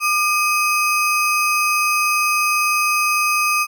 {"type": "ring-modulated tone", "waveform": "square", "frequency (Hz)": 1864.7, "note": "A#6", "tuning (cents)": 0, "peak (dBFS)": -13, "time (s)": [0, 3.67], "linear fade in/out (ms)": 50, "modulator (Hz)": 661, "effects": []}